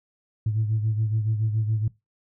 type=beating tone pair; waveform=sine; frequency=108.3 / 115.4 Hz; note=A2 / A#2; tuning=-27 / -17 cents; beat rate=7.1 Hz; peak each=-21 / -29 dBFS; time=0.46-1.88 s; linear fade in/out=5 ms; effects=noise-tail reverb RT60 0.2 s tail -21 dB re dry + tanh soft clip ceiling -16 dBFS